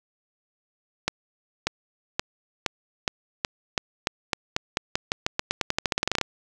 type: accelerating click train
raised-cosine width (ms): 0.2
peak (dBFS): -5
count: 28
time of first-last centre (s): 1.08-6.213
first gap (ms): 590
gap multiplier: 0.89
effects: none